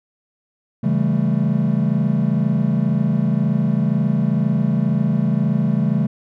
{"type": "chord", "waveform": "triangle", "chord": "A dominant seventh", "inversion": "first", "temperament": "just", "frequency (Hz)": [137.5, 165, 198, 220], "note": ["C#3", "E3", "G3", "A3"], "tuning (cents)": [-14, 2, 18, 0], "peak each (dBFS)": -19, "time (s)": [0.83, 6.07], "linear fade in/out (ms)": 10, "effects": []}